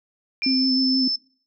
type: tone with exponential decay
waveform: sine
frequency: 2383 Hz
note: D7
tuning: 25 cents sharp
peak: -24 dBFS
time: 0.42-0.76 s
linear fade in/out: 0 ms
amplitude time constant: 72 ms
type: tone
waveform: sine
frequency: 5274 Hz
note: E8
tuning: in tune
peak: -21 dBFS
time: 0.43-1.16 s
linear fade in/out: 5 ms
type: tone with vibrato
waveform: sine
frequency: 261.6 Hz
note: C4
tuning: in tune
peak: -19 dBFS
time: 0.46-1.08 s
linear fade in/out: 5 ms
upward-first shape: sine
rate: 6.4 Hz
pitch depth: 19 cents each way
effects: noise-tail reverb RT60 0.5 s tail -23 dB re dry